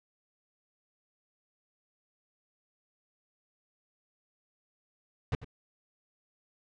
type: noise with echo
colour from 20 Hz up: brown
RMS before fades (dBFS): -29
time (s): 5.32-5.35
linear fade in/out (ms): 2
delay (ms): 95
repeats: 1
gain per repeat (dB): -15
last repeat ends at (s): 5.445
effects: low-pass 4000 Hz 12 dB/octave